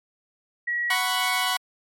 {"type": "tone", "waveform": "sine", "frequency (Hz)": 1917, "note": "A#6", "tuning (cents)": 48, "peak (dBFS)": -23, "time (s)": [0.67, 0.95], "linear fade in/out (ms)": 10}
{"type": "chord", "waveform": "15% pulse", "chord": "F# suspended fourth", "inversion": "none", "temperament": "equal", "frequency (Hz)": [740, 987.8, 1108.7], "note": ["F#5", "B5", "C#6"], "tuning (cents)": [0, 0, 0], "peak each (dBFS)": -20, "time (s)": [0.9, 1.57], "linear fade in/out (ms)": 5}
{"effects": ["MP3 64 kbps"]}